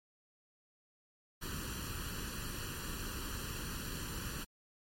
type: noise with comb filter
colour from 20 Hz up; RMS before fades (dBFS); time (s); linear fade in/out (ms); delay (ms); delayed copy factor
pink; -41; 1.41-4.45; 20; 0.69; +0.8
effects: MP3 64 kbps